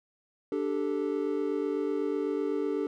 triangle chord, D suspended fourth, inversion none, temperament equal, 293.7 / 392 / 440 Hz, D4 / G4 / A4, 0 / 0 / 0 cents, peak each -30 dBFS, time 0.52-2.87 s, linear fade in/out 2 ms, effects none

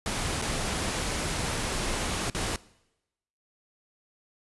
pink noise with dropouts, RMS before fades -30 dBFS, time 0.06-2.56 s, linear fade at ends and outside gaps 1 ms, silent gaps 0.416-0.422 / 2.299-2.348 s, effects noise-tail reverb RT60 0.9 s tail -21 dB re dry + resampled to 24000 Hz

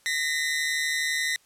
sawtooth tone pair together, 1855 / 2007 Hz, A#6 / B6, -9 / +27 cents, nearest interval minor second, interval 136 cents, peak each -24 dBFS, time 0.06-1.36 s, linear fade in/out 0 ms, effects white hiss -61 dBFS RMS until 1.45 s + low-pass 11000 Hz 12 dB/octave

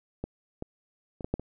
clicks, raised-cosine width 2 ms, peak -19 / -21 / -26 / -19 / -13 / -24 dBFS, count 6, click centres 0.24 / 0.624 / 1.208 / 1.245 / 1.34 / 1.396 s, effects none

